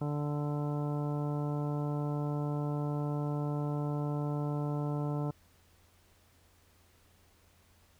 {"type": "harmonic tone", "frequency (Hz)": 146.83, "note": "D3", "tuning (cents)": 0, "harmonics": [1, 2, 3, 4, 5, 6, 7, 9], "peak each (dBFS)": [-32, -38, -42, -44, -46, -48, -49, -51], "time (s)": [0.01, 5.31], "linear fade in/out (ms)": 5, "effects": ["added 86 Hz sine -66 dBFS peak until 7.99 s", "pink hiss -66 dBFS RMS until 7.99 s"]}